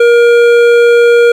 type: tone with hard clipping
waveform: triangle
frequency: 473.4 Hz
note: A#4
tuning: 27 cents sharp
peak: -5 dBFS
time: 0-1.32 s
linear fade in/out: 5 ms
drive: 15 dB
effects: none